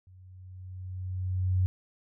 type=tone with level ramp; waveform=sine; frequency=92.4 Hz; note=F#2; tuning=2 cents flat; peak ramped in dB=-51 to -21 dBFS; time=0.07-1.66 s; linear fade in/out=0 ms; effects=none